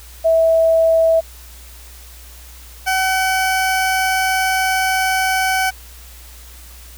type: tone pair in turn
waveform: sine / 20% pulse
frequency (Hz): 653 / 757.2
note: E5 / F#5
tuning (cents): -17 / +40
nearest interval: minor third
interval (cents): 257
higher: second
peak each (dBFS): -10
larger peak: neither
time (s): 0.24-1.21 / 2.86-5.71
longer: second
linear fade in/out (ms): 20
effects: added 60 Hz sine -38 dBFS peak until 6.97 s + white hiss -42 dBFS RMS until 6.97 s